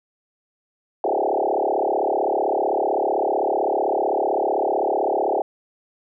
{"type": "tone with frequency modulation", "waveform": "sine", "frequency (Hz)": 594, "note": "D5", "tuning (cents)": 20, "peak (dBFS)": -18, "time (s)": [1.04, 5.42], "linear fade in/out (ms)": 2, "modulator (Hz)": 35.7, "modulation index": 6.8, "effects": []}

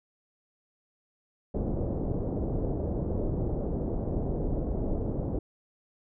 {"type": "low-pass noise", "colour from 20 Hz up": "pink", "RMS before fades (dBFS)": -30, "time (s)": [1.54, 5.39], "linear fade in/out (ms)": 5, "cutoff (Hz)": 580, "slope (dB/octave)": 24, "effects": []}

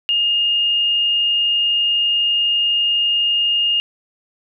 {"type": "tone", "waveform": "sine", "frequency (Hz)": 2836, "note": "F7", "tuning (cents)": 26, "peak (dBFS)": -14, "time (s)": [0.09, 3.8], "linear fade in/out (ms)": 0, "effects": []}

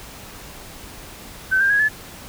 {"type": "tone with pitch steps", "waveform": "sine", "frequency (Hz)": [1532, 1593.4, 1657.2, 1723.6], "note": ["G6", "G6", "G#6", "A6"], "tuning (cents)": [-40, 28, -4, -36], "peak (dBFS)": -14, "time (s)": [1.51, 1.89], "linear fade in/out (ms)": 20, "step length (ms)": 95, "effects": ["pink hiss -39 dBFS RMS until 2.28 s"]}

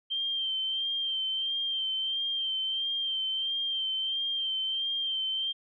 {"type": "tone with vibrato", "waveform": "sine", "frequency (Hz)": 3147, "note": "G7", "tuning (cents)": 6, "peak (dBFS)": -28, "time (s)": [0.1, 5.53], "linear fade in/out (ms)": 20, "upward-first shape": "sine", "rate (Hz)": 1.5, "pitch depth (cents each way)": 33, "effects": []}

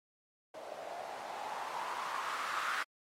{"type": "noise with low-pass filter sweep", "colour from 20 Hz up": "violet", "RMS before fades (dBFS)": -40, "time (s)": [0.54, 2.83], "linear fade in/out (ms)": 5, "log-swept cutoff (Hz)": [590, 1400], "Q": 4.7, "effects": ["AAC 48 kbps"]}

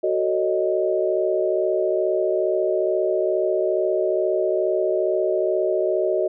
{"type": "chord", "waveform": "sine", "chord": "D# half-diminished seventh", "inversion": "first", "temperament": "just", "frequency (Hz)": [373.4, 448, 560, 622.3], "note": ["F#4", "A4", "C#5", "D#5"], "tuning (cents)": [16, 31, 18, 0], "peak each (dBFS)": [-22, -27, -28, -22], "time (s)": [0.03, 6.28], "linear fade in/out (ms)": 10, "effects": []}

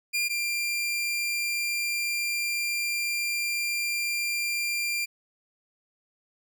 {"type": "tone pair in turn", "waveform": "sawtooth", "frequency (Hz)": [2400, 2382], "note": ["D7", "D7"], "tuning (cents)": [37, 24], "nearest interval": "unison", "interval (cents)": 13, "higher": "first", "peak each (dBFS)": [-21, -23], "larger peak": "first", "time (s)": [[0.13, 0.29], [0.29, 5.06]], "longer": "second", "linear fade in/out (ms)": 20, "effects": []}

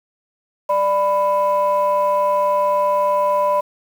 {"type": "tone pair together", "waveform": "sine", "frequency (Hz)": [591.2, 995], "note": ["D5", "B5"], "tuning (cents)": [11, 13], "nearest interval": "major sixth", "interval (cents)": 902, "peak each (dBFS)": -16, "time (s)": [0.69, 3.61], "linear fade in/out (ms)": 10, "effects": ["tanh soft clip ceiling -9 dBFS", "7-bit"]}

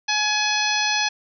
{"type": "harmonic tone", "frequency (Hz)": 844, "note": "G#5", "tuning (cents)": 28, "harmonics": [1, 2, 3, 4, 5, 6, 7], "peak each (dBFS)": [-26, -26, -25, -28, -27, -29, -29], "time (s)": [0.08, 1.09], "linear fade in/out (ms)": 10, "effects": []}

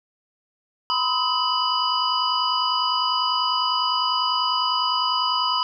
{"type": "tone cluster", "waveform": "sine", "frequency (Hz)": [981, 1031, 1272, 2978, 4895], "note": ["B5", "C6", "D#6", "F#7", "D#8"], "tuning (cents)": [-12, -26, 38, 11, -29], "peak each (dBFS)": -26, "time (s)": [0.9, 5.63], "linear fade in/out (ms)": 0, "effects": []}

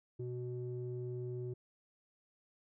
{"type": "tone with low-pass filter", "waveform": "square", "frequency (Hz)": 123.47, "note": "B2", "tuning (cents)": 0, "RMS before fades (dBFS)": -41, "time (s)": [0.19, 1.54], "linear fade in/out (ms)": 10, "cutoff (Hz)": 320, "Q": 7.6, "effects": []}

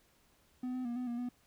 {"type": "tone with pitch steps", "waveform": "triangle", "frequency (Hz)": [251.5, 254.4, 238.1, 250, 237.9, 245.6], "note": ["B3", "C4", "A#3", "B3", "A#3", "B3"], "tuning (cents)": [32, -48, 37, 21, 35, -9], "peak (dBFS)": -33, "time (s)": [0.63, 1.29], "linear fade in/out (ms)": 5, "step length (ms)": 110, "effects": ["pink hiss -69 dBFS RMS until 1.46 s"]}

